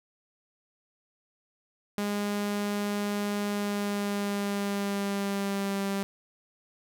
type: tone with pitch glide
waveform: sawtooth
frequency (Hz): 204.9 to 197.35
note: G#3 to G3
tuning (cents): -23 to +12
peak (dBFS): -24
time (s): 1.98-6.03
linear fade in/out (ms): 0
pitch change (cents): -65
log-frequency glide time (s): 3.47-5.83
effects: none